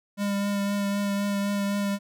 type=tone with vibrato; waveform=square; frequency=201.3 Hz; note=G3; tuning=46 cents sharp; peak=-25 dBFS; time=0.17-1.99 s; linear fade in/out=50 ms; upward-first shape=triangle; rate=3.9 Hz; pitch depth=17 cents each way; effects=none